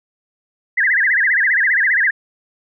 sine tone with vibrato, 1809 Hz, A6, 48 cents sharp, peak -12 dBFS, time 0.77-2.11 s, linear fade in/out 10 ms, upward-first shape sine, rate 15 Hz, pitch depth 220 cents each way, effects none

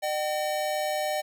square tone pair together, 606.4 / 764 Hz, D#5 / G5, -45 / -45 cents, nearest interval major third, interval 400 cents, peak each -29 / -31 dBFS, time 0.02-1.22 s, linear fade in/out 20 ms, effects none

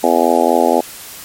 harmonic tone, 84 Hz, E2, 33 cents sharp, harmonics 3 / 4 / 5 / 6 / 7 / 8 / 9 / 10, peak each -18 / -18 / -18 / -18 / -18 / -18 / -18 / -18 dBFS, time 0.03-0.81 s, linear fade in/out 10 ms, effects white hiss -33 dBFS RMS until 1.24 s + MP3 64 kbps

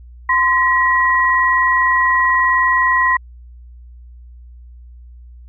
sine tone pair together, 1032.9 / 1912 Hz, C6 / A#6, -23 / +43 cents, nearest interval major seventh, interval 1066 cents, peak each -14 dBFS, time 0.29-3.17 s, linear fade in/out 5 ms, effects added 60 Hz sine -36 dBFS peak until 5.48 s

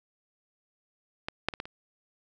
clicks, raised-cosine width 0.3 ms, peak -16 / -9 / -22 / -17 / -26 dBFS, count 5, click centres 1.285 / 1.486 / 1.538 / 1.601 / 1.655 s, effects none

